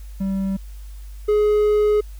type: tone pair in turn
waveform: triangle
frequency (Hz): 193.6 / 420.3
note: G3 / G#4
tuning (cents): -21 / +21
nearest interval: octave + minor second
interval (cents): 1342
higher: second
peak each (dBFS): -18 / -12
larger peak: second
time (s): 0.2-0.57 / 1.28-2.01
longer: second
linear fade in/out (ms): 10
effects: added 50 Hz sine -33 dBFS peak until 2.19 s + white hiss -53 dBFS RMS until 2.19 s